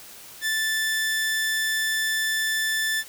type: tone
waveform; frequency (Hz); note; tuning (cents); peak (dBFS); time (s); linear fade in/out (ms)
sawtooth; 1760; A6; 0; -19; 0.41-3.04; 50
effects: white hiss -44 dBFS RMS until 3.08 s